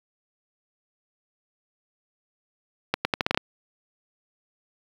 accelerating click train, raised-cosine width 0.3 ms, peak -5 dBFS, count 8, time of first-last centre 2.94-3.375 s, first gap 110 ms, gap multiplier 0.8, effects high-pass 100 Hz 12 dB/octave + 7-bit

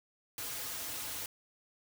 white noise with comb filter, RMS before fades -40 dBFS, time 0.38-1.26 s, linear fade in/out 2 ms, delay 5.2 ms, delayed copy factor -0.65, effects none

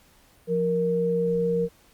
sine tone pair together, 175.1 / 467.5 Hz, F3 / A#4, +5 / +5 cents, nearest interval octave + perfect fourth, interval 1700 cents, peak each -27 / -22 dBFS, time 0.47-1.69 s, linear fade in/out 50 ms, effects pink hiss -58 dBFS RMS until 1.93 s + Opus 48 kbps

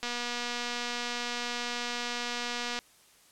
click train, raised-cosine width 0.2 ms, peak -17 dBFS, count 666, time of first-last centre 0.03-2.789 s, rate 241 Hz, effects white hiss -60 dBFS RMS until 3.31 s + low-pass 11000 Hz 12 dB/octave

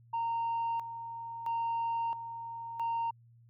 sine tone with tremolo, 923 Hz, A#5, 17 cents flat, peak -28 dBFS, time 0.13-3.11 s, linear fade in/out 10 ms, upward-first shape square, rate 0.75 Hz, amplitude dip 70%, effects tanh soft clip ceiling -28 dBFS + added 117 Hz sine -57 dBFS peak until 3.49 s

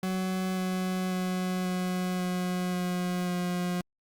40% pulse tone with pitch steps, 186.6 / 185.2 / 183.82 / 182.44 / 181.08 / 179.72 / 178.38 Hz, F#3 / F#3 / F#3 / F#3 / F#3 / F3 / F3, +15 / +2 / -11 / -24 / -37 / +50 / +37 cents, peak -27 dBFS, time 0.03-3.81 s, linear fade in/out 2 ms, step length 540 ms, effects Opus 48 kbps

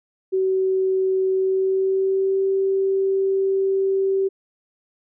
sine tone with pitch glide, 378.7 to 386.9 Hz, F#4 to G4, +40 to -23 cents, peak -17 dBFS, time 0.32-4.29 s, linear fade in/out 20 ms, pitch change +37 cents, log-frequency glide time 1.3-2.44 s, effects none

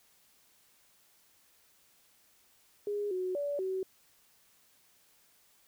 sine tone with pitch steps, 411.6 / 368.7 / 575 / 377.8 Hz, G#4 / F#4 / D5 / F#4, -16 / -6 / -37 / +36 cents, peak -31 dBFS, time 2.87-3.83 s, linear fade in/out 2 ms, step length 240 ms, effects white hiss -66 dBFS RMS until 5.67 s

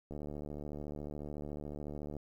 click train, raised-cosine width 2 ms, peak -30 dBFS, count 153, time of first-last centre 0.11-2.167 s, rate 73.9 Hz, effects 11-bit

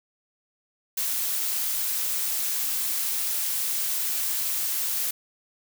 blue noise, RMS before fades -27 dBFS, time 0.97-5.11 s, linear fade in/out 5 ms, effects none

